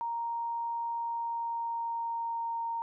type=tone with pitch glide; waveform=sine; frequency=932.3 to 924.3 Hz; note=A#5 to A#5; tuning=0 to -15 cents; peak=-31 dBFS; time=0.01-2.82 s; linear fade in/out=0 ms; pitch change=-15 cents; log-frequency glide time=0.94-2.64 s; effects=none